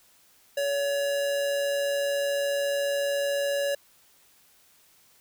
square tone with amplitude modulation, 565 Hz, C#5, 33 cents sharp, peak -24 dBFS, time 0.57-3.75 s, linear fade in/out 5 ms, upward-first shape sine, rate 134 Hz, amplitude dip 30%, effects white hiss -60 dBFS RMS until 5.2 s

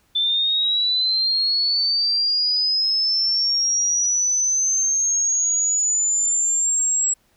sine linear sweep, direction up, 3520 to 7700 Hz, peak -17 dBFS, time 0.15-7.14 s, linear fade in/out 10 ms, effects pink hiss -62 dBFS RMS until 7.36 s

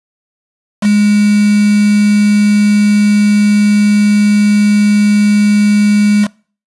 sine tone with quantisation, 207.3 Hz, G#3, 3 cents flat, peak -6 dBFS, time 0.81-6.28 s, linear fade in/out 50 ms, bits 3, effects noise-tail reverb RT60 0.4 s tail -24 dB re dry + resampled to 24000 Hz

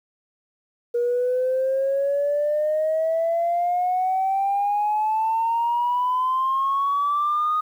sine exponential sweep, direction up, 475.2 to 1246 Hz, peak -18 dBFS, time 0.94-7.61 s, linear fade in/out 10 ms, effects tanh soft clip ceiling -15 dBFS + 9-bit

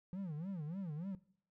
triangle tone with vibrato, 171.2 Hz, F3, 34 cents flat, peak -38 dBFS, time 0.13-1.15 s, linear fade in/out 0 ms, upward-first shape sine, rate 3.4 Hz, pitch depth 260 cents each way, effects noise-tail reverb RT60 0.6 s tail -19 dB re dry

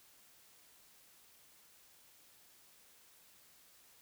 silence, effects white hiss -64 dBFS RMS until 4.01 s

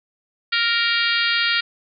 harmonic tone, 466.2 Hz, A#4, in tune, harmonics 3 / 4 / 5 / 6 / 7 / 8 / 9 / 10, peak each -23 / -24 / -25 / -26 / -26 / -27 / -28 / -28 dBFS, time 0.52-1.61 s, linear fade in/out 10 ms, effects none

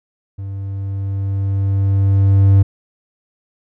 triangle tone with level ramp, 98 Hz, G2, in tune, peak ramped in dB -22 to -4 dBFS, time 0.38-2.63 s, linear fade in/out 10 ms, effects none

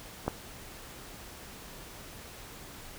clicks, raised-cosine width 1 ms, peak -30 / -14 dBFS, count 2, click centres 0.265 / 0.28 s, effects pink hiss -47 dBFS RMS until 2.98 s

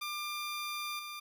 15% pulse tone with level steps, 1194 Hz, D6, 28 cents sharp, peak -30 / -35 dBFS, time 0.01-1.2 s, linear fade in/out 10 ms, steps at 0.99 s, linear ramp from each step 2 ms, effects none

